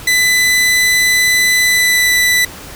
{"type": "tone with pitch glide", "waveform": "sawtooth", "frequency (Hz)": [2000, 1983.9], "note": ["B6", "B6"], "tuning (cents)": [21, 7], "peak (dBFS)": -6, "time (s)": [0.07, 2.45], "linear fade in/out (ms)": 5, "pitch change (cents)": -14, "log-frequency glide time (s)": [1.61, 2.14], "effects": ["pink hiss -32 dBFS RMS until 2.75 s"]}